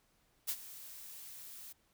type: noise with ADSR envelope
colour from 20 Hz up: blue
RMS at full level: -34 dBFS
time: 0.47-1.73 s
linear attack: 23 ms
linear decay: 61 ms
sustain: -16 dB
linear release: 14 ms
effects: pink hiss -73 dBFS RMS until 1.93 s